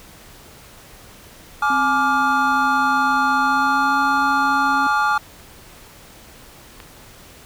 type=chord; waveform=triangle; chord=D diminished; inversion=second; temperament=just; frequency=845.8 / 1174.7 / 1409.6 Hz; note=Ab5 / D6 / F6; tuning=+31 / 0 / +16 cents; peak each=-18 dBFS; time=1.62-5.18 s; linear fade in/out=5 ms
type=tone with pitch glide; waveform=sine; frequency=262.8 to 271.4 Hz; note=C4 to C#4; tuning=+8 to -36 cents; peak=-25 dBFS; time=1.7-4.87 s; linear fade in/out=2 ms; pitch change=+56 cents; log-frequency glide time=3.37-3.97 s
type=click; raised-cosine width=0.3 ms; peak=-21 dBFS; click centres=6.802 s
effects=pink hiss -44 dBFS RMS until 7.45 s